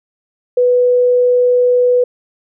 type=tone; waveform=sine; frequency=493.9 Hz; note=B4; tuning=in tune; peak=-8 dBFS; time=0.57-2.04 s; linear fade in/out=5 ms; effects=none